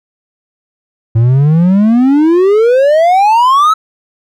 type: exponential sweep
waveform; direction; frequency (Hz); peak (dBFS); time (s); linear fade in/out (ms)
triangle; up; 110 to 1318.5; -3; 1.15-3.74; 10
effects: none